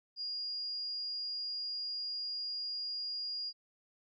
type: tone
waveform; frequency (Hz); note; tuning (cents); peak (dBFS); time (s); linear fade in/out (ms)
sine; 4844; D#8; -47; -36; 0.16-3.53; 50
effects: none